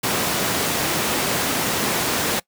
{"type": "high-pass noise", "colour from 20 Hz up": "pink", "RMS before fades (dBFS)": -22, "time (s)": [0.03, 2.4], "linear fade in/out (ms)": 10, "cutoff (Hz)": 170, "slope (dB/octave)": 12, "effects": ["noise-tail reverb RT60 0.1 s tail -23 dB re dry"]}